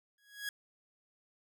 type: tone with exponential growth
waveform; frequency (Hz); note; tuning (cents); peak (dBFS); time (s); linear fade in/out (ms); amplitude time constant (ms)
sawtooth; 1661.2; G#6; 0; -30; 0.18-0.49; 2; 66
effects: none